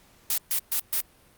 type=noise bursts; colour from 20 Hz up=blue; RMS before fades=-25 dBFS; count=4; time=0.3-1.006 s; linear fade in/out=2 ms; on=79 ms; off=130 ms; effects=pink hiss -58 dBFS RMS until 1.37 s + Opus 48 kbps